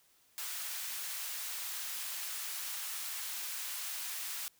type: high-pass noise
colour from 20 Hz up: white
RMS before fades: -40 dBFS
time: 0.38-4.48 s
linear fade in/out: 0 ms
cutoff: 1100 Hz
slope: 12 dB/octave
effects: white hiss -68 dBFS RMS until 4.59 s